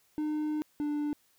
triangle tone pair in turn, 304 / 295.3 Hz, D#4 / D4, -40 / +10 cents, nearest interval minor second, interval 50 cents, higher first, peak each -27 dBFS, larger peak neither, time 0.18-0.62 / 0.8-1.13 s, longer first, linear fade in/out 0 ms, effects white hiss -68 dBFS RMS until 1.38 s

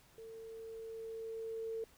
sine tone with level ramp, 450 Hz, A4, 39 cents sharp, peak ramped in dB -48 to -37 dBFS, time 0.18-1.84 s, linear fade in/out 2 ms, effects pink hiss -65 dBFS RMS until 1.97 s

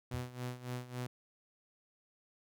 sawtooth tone with tremolo, 124.4 Hz, B2, 13 cents sharp, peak -33 dBFS, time 0.11-1.07 s, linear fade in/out 5 ms, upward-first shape sine, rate 3.6 Hz, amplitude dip 80%
sine tone with exponential decay, 87 Hz, F2, 6 cents flat, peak -36 dBFS, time 0.14-0.33 s, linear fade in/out 0 ms, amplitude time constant 40 ms
effects none

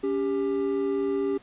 triangle tone pair together, 280 / 396 Hz, C#4 / G4, +18 / +18 cents, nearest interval tritone, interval 600 cents, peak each -27 / -23 dBFS, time 0.03-1.38 s, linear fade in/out 10 ms, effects pink hiss -54 dBFS RMS until 1.42 s + resampled to 8000 Hz

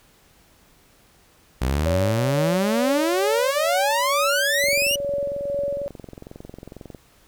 sawtooth exponential sweep, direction up, 60.6 to 2960 Hz, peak -16 dBFS, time 1.61-4.96 s, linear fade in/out 10 ms
sine tone with tremolo, 566 Hz, C#5, 36 cents sharp, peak -21 dBFS, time 1.86-5.88 s, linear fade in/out 0 ms, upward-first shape sine, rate 2.2 Hz, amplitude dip 40%
click train, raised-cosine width 2 ms, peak -24 dBFS, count 52, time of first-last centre 4.64-6.948 s, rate 22.1 Hz
effects pink hiss -56 dBFS RMS until 7.27 s

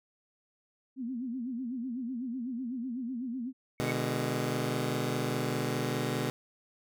sine tone with vibrato, 246.9 Hz, B3, in tune, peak -33 dBFS, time 0.96-3.53 s, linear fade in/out 50 ms, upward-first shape sine, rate 8 Hz, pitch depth 140 cents each way
sine tone with exponential growth, 2217 Hz, C#7, in tune, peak -30 dBFS, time 3.78-3.91 s, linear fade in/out 2 ms, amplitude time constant 28 ms
15% pulse chord, G# diminished, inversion first, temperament just, 124.59 / 149.51 / 207.7 Hz, B2 / D3 / G#3, +16 / +31 / 0 cents, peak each -26 / -28 / -31 dBFS, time 3.8-6.3 s, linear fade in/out 0 ms
effects none

